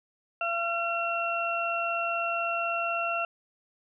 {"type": "harmonic tone", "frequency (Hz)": 681, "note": "F5", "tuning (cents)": -44, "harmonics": [1, 2, 4], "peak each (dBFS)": [-31, -31, -31], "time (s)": [0.41, 3.25], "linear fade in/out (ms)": 2, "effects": []}